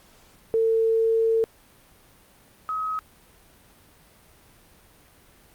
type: tone pair in turn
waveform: sine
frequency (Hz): 449.9 / 1272.5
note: A4 / D#6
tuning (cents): +39 / +39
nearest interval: octave + tritone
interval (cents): 1800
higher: second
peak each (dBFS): -18 / -25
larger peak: first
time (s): 0.54-1.44 / 2.69-2.99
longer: first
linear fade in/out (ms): 0
effects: pink hiss -55 dBFS RMS until 5.54 s + Opus 48 kbps